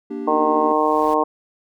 triangle chord, G minor, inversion first, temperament just, 235.2 / 294 / 392 Hz, Bb3 / D4 / G4, +16 / +2 / 0 cents, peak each -28 / -27 / -28 dBFS, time 0.1-0.73 s, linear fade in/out 10 ms
pink noise with exponential growth, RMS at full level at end -39 dBFS, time 0.26-1.14 s, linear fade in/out 2 ms, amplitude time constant 190 ms
harmonic tone, 153.5 Hz, D#3, 23 cents flat, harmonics 2 / 3 / 4 / 5 / 6 / 7, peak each -23 / -21 / -23 / -23 / -22 / -21 dBFS, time 0.27-1.24 s, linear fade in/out 10 ms
effects none

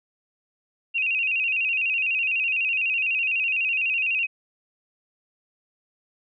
sine tone with vibrato, 2637 Hz, E7, in tune, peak -21 dBFS, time 0.94-4.27 s, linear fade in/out 20 ms, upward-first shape square, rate 12 Hz, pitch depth 73 cents each way, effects none

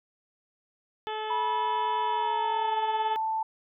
harmonic tone, 432.6 Hz, A4, 29 cents flat, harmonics 1 / 2 / 3 / 4 / 5 / 6 / 7 / 8, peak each -36 / -33 / -42 / -43 / -49 / -49 / -44 / -45 dBFS, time 1.07-3.16 s, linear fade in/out 0 ms
sine tone with pitch glide, 974 to 882.9 Hz, B5 to A5, -24 to +6 cents, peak -26 dBFS, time 1.3-3.43 s, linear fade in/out 5 ms, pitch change -170 cents, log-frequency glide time 2.02-2.76 s
effects none

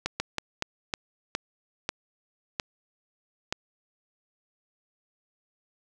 slowing click train, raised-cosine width 0.2 ms, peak -10 dBFS, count 9, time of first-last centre 0.06-3.525 s, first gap 140 ms, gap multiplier 1.31, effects none

